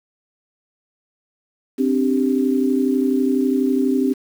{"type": "chord", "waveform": "sine", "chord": "C suspended second", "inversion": "none", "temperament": "equal", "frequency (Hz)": [261.6, 293.7, 392], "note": ["C4", "D4", "G4"], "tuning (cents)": [0, 0, 0], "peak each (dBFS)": [-17, -22, -22], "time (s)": [1.78, 4.14], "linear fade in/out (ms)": 20, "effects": ["7-bit"]}